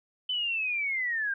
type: linear sweep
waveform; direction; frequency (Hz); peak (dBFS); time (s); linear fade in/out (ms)
sine; down; 3044 to 1568; -27; 0.29-1.34; 5
effects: none